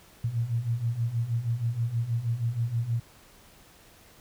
sine beating tone pair, 113.1 / 119.4 Hz, A2 / A#2, +48 / +42 cents, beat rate 6.3 Hz, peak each -31 / -27 dBFS, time 0.24-3 s, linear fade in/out 5 ms, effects pink hiss -55 dBFS RMS until 4.2 s

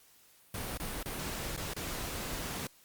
pink noise with dropouts, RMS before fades -38 dBFS, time 0.54-2.67 s, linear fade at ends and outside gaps 2 ms, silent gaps 0.774-0.799 / 1.029-1.058 / 1.565-1.575 / 1.736-1.764 s, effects white hiss -62 dBFS RMS until 2.84 s + Opus 48 kbps

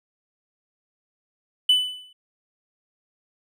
triangle tone with exponential decay, 2996 Hz, F#7, 21 cents sharp, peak -10 dBFS, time 1.69-2.13 s, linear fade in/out 5 ms, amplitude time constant 94 ms, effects tanh soft clip ceiling -6 dBFS

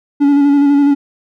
triangle tone with vibrato, 284.2 Hz, C#4, 43 cents sharp, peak -5 dBFS, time 0.2-0.95 s, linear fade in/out 20 ms, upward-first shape square, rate 12 Hz, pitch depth 22 cents each way, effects none

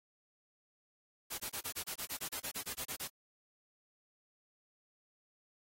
white noise bursts, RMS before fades -40 dBFS, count 16, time 1.3-3.081 s, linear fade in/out 20 ms, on 86 ms, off 27 ms, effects AAC 48 kbps

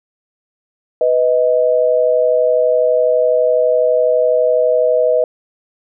sine tone pair together, 496 / 628 Hz, B4 / D#5, +7 / +16 cents, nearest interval major third, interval 409 cents, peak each -13 dBFS, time 1.01-5.24 s, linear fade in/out 2 ms, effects none

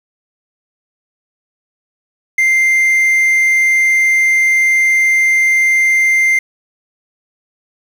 triangle tone with quantisation, 2093 Hz, C7, in tune, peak -7 dBFS, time 2.38-6.39 s, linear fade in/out 5 ms, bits 6, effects none

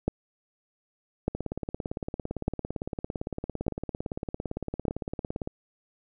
two click trains, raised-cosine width 2 ms, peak -18 / -11 dBFS, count 74 / 5, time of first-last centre 1.35-5.474 / 0.08-4.882 s, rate 17.7 / 0.833 Hz, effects none

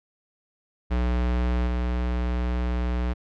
square tone with level steps, 60.9 Hz, B1, 24 cents flat, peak -22 / -24 dBFS, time 0.9-3.14 s, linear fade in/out 20 ms, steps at 1.66 s, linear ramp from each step 20 ms, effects low-pass 3000 Hz 12 dB/octave

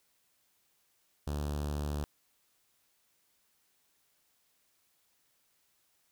sawtooth tone with notch filter, 73.42 Hz, D2, in tune, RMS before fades -35 dBFS, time 1.27-2.04 s, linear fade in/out 0 ms, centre 2100 Hz, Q 1.2, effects white hiss -73 dBFS RMS until 6.11 s

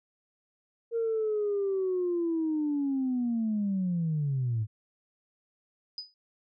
sine linear sweep, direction down, 466.2 to 104 Hz, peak -25 dBFS, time 0.91-4.67 s, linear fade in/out 50 ms
sine tone with exponential decay, 4978 Hz, D#8, in tune, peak -31 dBFS, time 5.98-6.14 s, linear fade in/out 1 ms, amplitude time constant 34 ms
effects tanh soft clip ceiling -22 dBFS

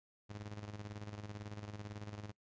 sawtooth tone with tremolo, 104 Hz, G#2, 3 cents sharp, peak -39 dBFS, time 0.29-2.32 s, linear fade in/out 20 ms, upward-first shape square, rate 18 Hz, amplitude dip 60%, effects noise-tail reverb RT60 0.1 s tail -23 dB re dry + resampled to 16000 Hz

